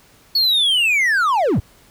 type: linear sweep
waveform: triangle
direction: down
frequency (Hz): 4437 to 57.1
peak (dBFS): -12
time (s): 0.35-1.6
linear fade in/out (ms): 5
effects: pink hiss -51 dBFS RMS until 1.9 s